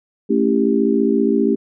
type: chord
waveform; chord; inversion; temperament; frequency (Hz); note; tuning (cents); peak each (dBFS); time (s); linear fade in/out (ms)
sine; A dominant seventh; none; just; 220 / 275 / 330 / 396; A3 / C#4 / E4 / G4; 0 / -14 / +2 / +18; -18 / -18 / -22 / -18; 0.29-1.56; 20
effects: none